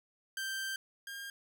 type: tone pair in turn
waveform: sawtooth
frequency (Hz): 1568 / 1610.2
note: G6 / G6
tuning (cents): 0 / +46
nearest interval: unison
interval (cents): 46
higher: second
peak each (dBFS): -32 / -38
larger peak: first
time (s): 0.37-0.76 / 1.07-1.3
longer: first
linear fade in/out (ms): 2
effects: none